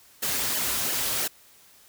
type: noise with flanger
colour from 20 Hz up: white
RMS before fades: -27 dBFS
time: 0.22-1.28 s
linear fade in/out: 10 ms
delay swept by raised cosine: 0.81 to 6.61 ms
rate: 2.9 Hz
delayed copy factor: -0.7
effects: white hiss -55 dBFS RMS until 1.88 s